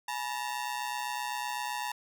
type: ring-modulated tone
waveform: sawtooth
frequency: 906 Hz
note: A#5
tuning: 50 cents flat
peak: -26 dBFS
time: 0.08-1.92 s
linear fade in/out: 5 ms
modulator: 63.9 Hz
effects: none